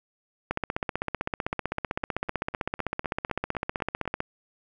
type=two click trains; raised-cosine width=0.5 ms; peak=-12 / -24 dBFS; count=59 / 11; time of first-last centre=0.51-4.204 / 1.53-4.055 s; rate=15.7 / 3.96 Hz; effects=none